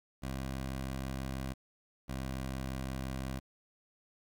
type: tone pair in turn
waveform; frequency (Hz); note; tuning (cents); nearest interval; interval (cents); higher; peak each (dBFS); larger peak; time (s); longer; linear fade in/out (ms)
15% pulse; 66.2 / 65.78; C2 / C2; +21 / +10; unison; 11; first; -30 / -30; neither; 0.22-1.54 / 2.08-3.4; neither; 20
effects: 11-bit